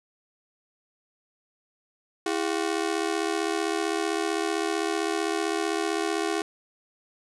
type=ring-modulated tone; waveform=sawtooth; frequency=368.2 Hz; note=F#4; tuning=8 cents flat; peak=-18 dBFS; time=2.26-6.42 s; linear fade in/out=2 ms; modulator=37.8 Hz; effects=resampled to 24000 Hz + 10-bit